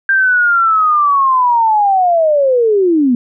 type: linear sweep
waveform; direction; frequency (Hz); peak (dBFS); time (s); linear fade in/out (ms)
sine; down; 1591 to 233.5; -8; 0.09-3.15; 2
effects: none